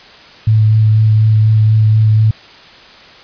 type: tone with vibrato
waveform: sine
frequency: 108.8 Hz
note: A2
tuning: 19 cents flat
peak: -6 dBFS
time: 0.47-2.31 s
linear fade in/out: 5 ms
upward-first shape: sine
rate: 4.1 Hz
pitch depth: 13 cents each way
effects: white hiss -38 dBFS RMS until 3.23 s + resampled to 11025 Hz